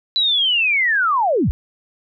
sine linear sweep, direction down, 4000 to 32.89 Hz, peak -14 dBFS, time 0.16-1.51 s, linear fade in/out 0 ms, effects none

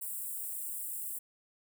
white high-pass noise, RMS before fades -39 dBFS, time 0.01-1.19 s, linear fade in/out 10 ms, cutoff 7700 Hz, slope 96 dB/octave, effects none

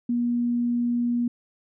sine tone, 239.8 Hz, A#3, 49 cents sharp, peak -21 dBFS, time 0.09-1.28 s, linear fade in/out 5 ms, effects none

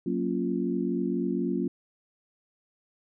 sine chord, Gb major seventh, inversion none, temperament equal, 185 / 233.1 / 277.2 / 349.2 Hz, Gb3 / Bb3 / Db4 / F4, 0 / 0 / 0 / 0 cents, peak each -31 dBFS, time 0.06-1.68 s, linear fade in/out 5 ms, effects none

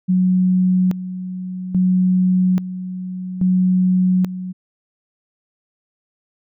sine tone with tremolo, 183.9 Hz, F#3, 10 cents flat, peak -12 dBFS, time 0.08-4.53 s, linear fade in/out 20 ms, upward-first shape square, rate 0.6 Hz, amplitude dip 75%, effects none

